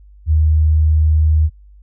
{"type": "tone", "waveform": "sine", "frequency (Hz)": 77.78, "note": "D#2", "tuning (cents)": 0, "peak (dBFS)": -10, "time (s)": [0.26, 1.5], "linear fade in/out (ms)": 50, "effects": ["noise-tail reverb RT60 0.1 s tail -19 dB re dry", "added 50 Hz sine -40 dBFS peak until 1.82 s"]}